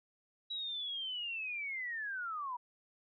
sine linear sweep, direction down, 3900 to 946 Hz, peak -37 dBFS, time 0.5-2.57 s, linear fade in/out 10 ms, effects none

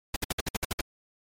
pink noise bursts, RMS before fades -28 dBFS, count 9, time 0.14-0.811 s, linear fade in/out 5 ms, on 23 ms, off 58 ms, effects MP3 64 kbps

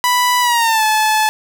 sawtooth tone with pitch glide, 987.8 to 864.9 Hz, B5 to A5, 0 to -30 cents, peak -8 dBFS, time 0.04-1.29 s, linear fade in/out 0 ms, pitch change -230 cents, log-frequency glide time 0.41-0.84 s, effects none

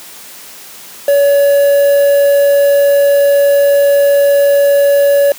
triangle tone with quantisation, 566 Hz, C#5, 36 cents sharp, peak -4 dBFS, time 1.08-5.32 s, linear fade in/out 2 ms, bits 4, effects white hiss -33 dBFS RMS until 5.38 s + high-pass 150 Hz 12 dB/octave

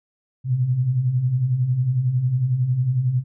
sine beating tone pair, 118 / 129 Hz, A#2 / C3, +22 / -24 cents, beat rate 11 Hz, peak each -26 / -18 dBFS, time 0.44-3.24 s, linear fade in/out 50 ms, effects none

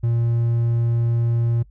triangle tone, 117.1 Hz, A#2, 8 cents sharp, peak -15 dBFS, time 0.03-1.63 s, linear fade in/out 10 ms, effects noise-tail reverb RT60 0.1 s tail -22 dB re dry + added 50 Hz sine -46 dBFS peak until 1.7 s

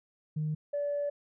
sine tone pair in turn, 153.7 / 577.5 Hz, D#3 / D5, -21 / -29 cents, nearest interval octave + major seventh, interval 2292 cents, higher second, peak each -28 dBFS, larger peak neither, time 0.36-0.55 / 0.73-1.1 s, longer second, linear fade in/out 10 ms, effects tanh soft clip ceiling -25 dBFS

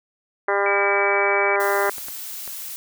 harmonic tone, 200 Hz, G3, 35 cents sharp, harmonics 2 / 3 / 4 / 5 / 6 / 7 / 8 / 9 / 10, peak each -23 / -25 / -26 / -27 / -28 / -28 / -29 / -30 / -30 dBFS, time 0.48-1.9 s, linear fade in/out 5 ms
sine tone, 2294 Hz, D7, 41 cents flat, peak -22 dBFS, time 0.66-1.56 s, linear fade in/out 2 ms
blue noise, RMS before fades -33 dBFS, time 1.6-2.76 s, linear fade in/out 0 ms
clicks, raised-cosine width 0.5 ms, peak -23 dBFS, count 4, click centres 1.891 / 1.982 / 2.084 / 2.477 s
effects none

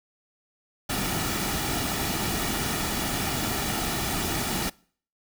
pink noise with comb filter, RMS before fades -28 dBFS, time 0.89-4.7 s, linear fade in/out 10 ms, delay 1.9 ms, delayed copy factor -0.5, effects noise-tail reverb RT60 0.5 s tail -24 dB re dry

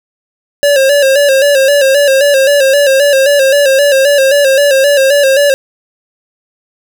square tone with vibrato, 554.4 Hz, C#5, in tune, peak -6 dBFS, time 0.63-5.54 s, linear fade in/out 0 ms, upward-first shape square, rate 3.8 Hz, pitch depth 61 cents each way, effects none

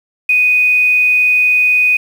sine tone with quantisation, 2489 Hz, D#7, in tune, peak -8 dBFS, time 0.29-1.97 s, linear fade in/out 5 ms, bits 6, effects none

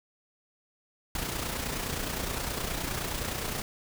pink noise with amplitude modulation, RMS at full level -31 dBFS, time 1.15-3.62 s, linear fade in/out 2 ms, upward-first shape sine, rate 29.6 Hz, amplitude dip 50%, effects none

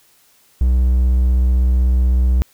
triangle tone with vibrato, 62.6 Hz, B1, 24 cents sharp, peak -9 dBFS, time 0.61-2.42 s, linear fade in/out 0 ms, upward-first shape square, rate 16 Hz, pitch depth 12 cents each way, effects white hiss -54 dBFS RMS until 2.53 s

